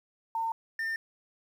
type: tone pair in turn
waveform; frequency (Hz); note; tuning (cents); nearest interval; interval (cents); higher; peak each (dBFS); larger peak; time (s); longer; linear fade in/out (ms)
sine / triangle; 906 / 1804.7; A#5 / A6; -50 / +43; octave; 1193; second; -28; neither; 0.35-0.52 / 0.79-0.96; neither; 2
effects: 10-bit